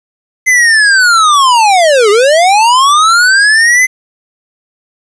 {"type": "linear two-way sweep", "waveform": "square", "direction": "down then up", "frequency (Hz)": [2064, 395.8, 2064], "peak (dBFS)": -5, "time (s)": [0.46, 3.87], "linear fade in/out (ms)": 20, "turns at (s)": 2.1, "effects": ["resampled to 22050 Hz", "7-bit"]}